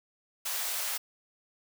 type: high-pass noise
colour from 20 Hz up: white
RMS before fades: -33 dBFS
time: 0.45-0.98 s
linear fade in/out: 10 ms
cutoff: 550 Hz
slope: 24 dB/octave
effects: none